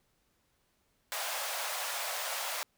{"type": "high-pass noise", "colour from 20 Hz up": "pink", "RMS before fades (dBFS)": -36, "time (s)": [1.12, 2.63], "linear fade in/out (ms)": 0, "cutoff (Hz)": 560, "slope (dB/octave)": 48, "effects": ["pink hiss -74 dBFS RMS until 2.77 s"]}